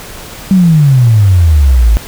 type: exponential sweep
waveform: sine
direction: down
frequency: 195.9 to 51.91 Hz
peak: -3 dBFS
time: 0.51-1.97 s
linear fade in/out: 0 ms
effects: pink hiss -28 dBFS RMS until 2.07 s